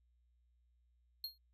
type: tone with exponential decay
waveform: square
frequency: 4246 Hz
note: C8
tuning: 25 cents sharp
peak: -37 dBFS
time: 1.24-1.38 s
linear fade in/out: 2 ms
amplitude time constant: 30 ms
effects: added 60 Hz sine -70 dBFS peak until 1.53 s